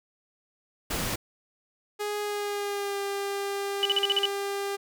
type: noise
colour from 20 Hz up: pink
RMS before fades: -30 dBFS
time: 0.9-1.16 s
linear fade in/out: 10 ms
type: tone with pitch glide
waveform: sawtooth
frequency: 415.3 to 399.1 Hz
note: G#4 to G4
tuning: 0 to +31 cents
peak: -25 dBFS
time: 1.99-4.77 s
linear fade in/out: 20 ms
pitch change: -69 cents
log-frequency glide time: 2.21-3 s
type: tone bursts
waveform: sine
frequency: 2968 Hz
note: F#7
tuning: 5 cents sharp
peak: -20 dBFS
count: 7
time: 3.83-4.255 s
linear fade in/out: 0 ms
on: 23 ms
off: 44 ms
effects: none